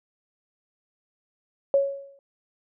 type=tone with exponential decay; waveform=sine; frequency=554.4 Hz; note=C#5; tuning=in tune; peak=-14 dBFS; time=1.74-2.19 s; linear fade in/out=1 ms; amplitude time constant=97 ms; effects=none